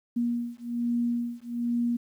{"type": "beating tone pair", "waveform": "sine", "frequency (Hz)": [237.4, 238.6], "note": ["A#3", "A#3"], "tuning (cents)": [32, 41], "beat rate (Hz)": 1.2, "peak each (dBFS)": -29, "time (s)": [0.16, 1.97], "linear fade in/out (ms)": 10, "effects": ["10-bit"]}